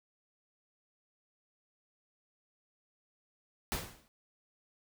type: noise with exponential decay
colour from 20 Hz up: pink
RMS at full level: -32 dBFS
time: 3.72-4.08 s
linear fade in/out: 0 ms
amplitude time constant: 77 ms
effects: none